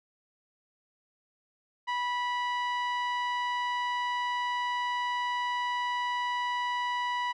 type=tone with low-pass filter; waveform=sawtooth; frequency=980 Hz; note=B5; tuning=14 cents flat; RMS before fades=-31 dBFS; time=1.87-7.33 s; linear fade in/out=20 ms; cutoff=2700 Hz; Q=0.93; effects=none